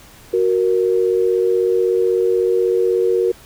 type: tone pair together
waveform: sine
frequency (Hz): 370 / 466.2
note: F#4 / A#4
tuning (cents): 0 / 0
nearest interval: major third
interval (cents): 400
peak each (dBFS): -16 / -16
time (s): 0.33-3.32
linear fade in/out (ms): 10
effects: pink hiss -44 dBFS RMS until 3.45 s